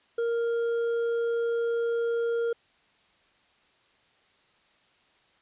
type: tone with hard clipping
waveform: triangle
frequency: 466.2 Hz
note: A#4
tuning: in tune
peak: -26 dBFS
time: 0.18-2.53 s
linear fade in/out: 5 ms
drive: 8 dB
effects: white hiss -64 dBFS RMS until 5.41 s + resampled to 8000 Hz